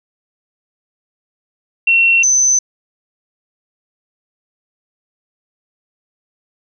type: tone pair in turn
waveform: sine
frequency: 2721 / 6108 Hz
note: F7 / G8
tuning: -46 / -46 cents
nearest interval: octave + major second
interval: 1400 cents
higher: second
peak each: -8 / -9 dBFS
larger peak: first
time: 1.87-2.23 / 2.23-2.59 s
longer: neither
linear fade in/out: 5 ms
effects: none